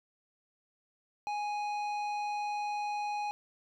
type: tone with tanh clipping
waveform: sine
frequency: 830.6 Hz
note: G#5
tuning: in tune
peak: -34 dBFS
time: 1.27-3.31 s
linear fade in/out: 0 ms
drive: 12 dB
effects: none